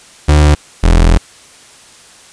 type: tone pair in turn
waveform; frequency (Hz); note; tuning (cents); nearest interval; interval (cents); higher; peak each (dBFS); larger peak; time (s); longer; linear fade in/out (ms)
35% pulse; 74.7 / 42.07; D2 / E1; +30 / +36; minor seventh; 994; first; -3; neither; 0.28-0.55 / 0.83-1.18; second; 10
effects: white hiss -40 dBFS RMS until 2.32 s + resampled to 22050 Hz